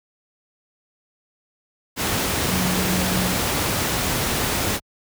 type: tone in noise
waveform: sine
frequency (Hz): 183.8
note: F#3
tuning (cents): -11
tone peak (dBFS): -23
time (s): 2.47-3.34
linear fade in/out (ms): 50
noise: pink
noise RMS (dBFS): -22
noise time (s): 1.96-4.8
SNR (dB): -4
effects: high-pass 60 Hz 12 dB/octave